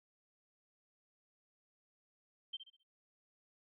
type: tone with echo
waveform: sine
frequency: 3136 Hz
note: G7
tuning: in tune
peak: -39 dBFS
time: 2.53-2.57 s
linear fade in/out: 10 ms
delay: 66 ms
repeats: 4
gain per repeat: -9 dB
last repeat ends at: 2.834 s
effects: none